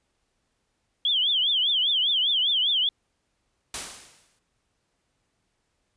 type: tone with vibrato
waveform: sine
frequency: 3230 Hz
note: G#7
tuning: 49 cents flat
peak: -20 dBFS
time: 1.05-2.89 s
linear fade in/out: 2 ms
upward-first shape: triangle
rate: 5 Hz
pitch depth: 200 cents each way
type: noise with exponential decay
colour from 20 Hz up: white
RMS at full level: -29 dBFS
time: 3.74-4.39 s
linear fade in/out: 2 ms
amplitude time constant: 140 ms
effects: pink hiss -74 dBFS RMS until 5.96 s + resampled to 22050 Hz